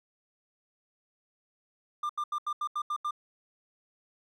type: tone bursts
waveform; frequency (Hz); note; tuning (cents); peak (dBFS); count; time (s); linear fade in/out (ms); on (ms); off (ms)
triangle; 1196; D6; +31; -27; 8; 2.03-3.109; 5; 64; 81
effects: none